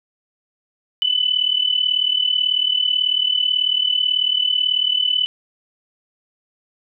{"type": "tone with amplitude modulation", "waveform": "sine", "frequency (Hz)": 2998, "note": "F#7", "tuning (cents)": 22, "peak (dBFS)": -12, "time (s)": [1.02, 5.26], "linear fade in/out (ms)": 0, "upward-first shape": "sine", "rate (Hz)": 38.2, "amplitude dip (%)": 80, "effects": []}